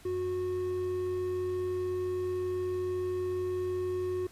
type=tone pair together; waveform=triangle; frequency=91.35 / 365.4 Hz; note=F#2 / F#4; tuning=-22 / -22 cents; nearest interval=2 octaves; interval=2400 cents; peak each=-39 / -28 dBFS; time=0.05-4.27 s; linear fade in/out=5 ms; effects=pink hiss -56 dBFS RMS until 4.31 s + resampled to 32000 Hz